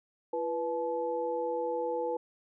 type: tone cluster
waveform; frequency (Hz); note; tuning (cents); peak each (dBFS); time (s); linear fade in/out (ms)
sine; 339.4 / 491.6 / 862; F4 / B4 / A5; -49 / -8 / -36; -38 / -31 / -36; 0.33-2.17; 5
effects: none